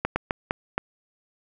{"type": "slowing click train", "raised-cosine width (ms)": 0.5, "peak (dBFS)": -8, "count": 5, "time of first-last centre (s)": [0.05, 0.78], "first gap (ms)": 110, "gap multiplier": 1.35, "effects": []}